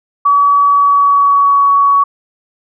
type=tone with pitch glide; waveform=sine; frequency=1139 to 1124 Hz; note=C#6 to C#6; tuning=+47 to +24 cents; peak=-6 dBFS; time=0.25-2.04 s; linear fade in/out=10 ms; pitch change=-23 cents; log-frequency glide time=0.67-1.65 s; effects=none